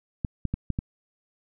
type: clicks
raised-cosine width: 5 ms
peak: -14 dBFS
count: 5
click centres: 0.248 / 0.453 / 0.54 / 0.703 / 0.789 s
effects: none